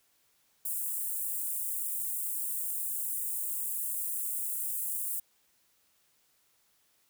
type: high-pass noise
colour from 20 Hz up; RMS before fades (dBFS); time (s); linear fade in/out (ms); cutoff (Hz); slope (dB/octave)
white; -34; 0.65-5.2; 5; 8100; 48
effects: white hiss -70 dBFS RMS until 7.09 s